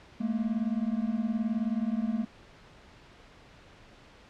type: beating tone pair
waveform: triangle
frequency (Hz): 213.5 / 232.5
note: G#3 / A#3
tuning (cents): +48 / -4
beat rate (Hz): 19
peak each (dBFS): -28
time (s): 0.2-2.25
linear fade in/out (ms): 10
effects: pink hiss -54 dBFS RMS until 4.29 s + low-pass 4000 Hz 12 dB/octave